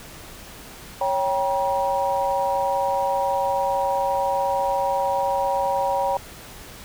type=chord; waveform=sine; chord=G diminished; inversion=second; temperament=equal with one note detuned; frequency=554.4 / 784 / 955.8 Hz; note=Db5 / G5 / Bb5; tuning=0 / 0 / +43 cents; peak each=-24 dBFS; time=1.01-6.17 s; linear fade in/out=2 ms; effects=pink hiss -41 dBFS RMS until 6.84 s